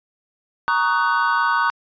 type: chord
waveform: triangle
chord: D# minor seventh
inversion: second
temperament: just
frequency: 933.4 / 1120.1 / 1244.5 / 1493.4 Hz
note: A#5 / C#6 / D#6 / F#6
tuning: +2 / +18 / 0 / +16 cents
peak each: -20 / -20 / -22 / -19 dBFS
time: 0.68-1.7 s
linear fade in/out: 0 ms
effects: resampled to 11025 Hz